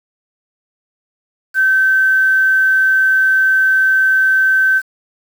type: tone with quantisation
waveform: sine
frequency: 1543 Hz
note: G6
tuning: 28 cents flat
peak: -9 dBFS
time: 1.54-4.82 s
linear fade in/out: 50 ms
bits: 6
effects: none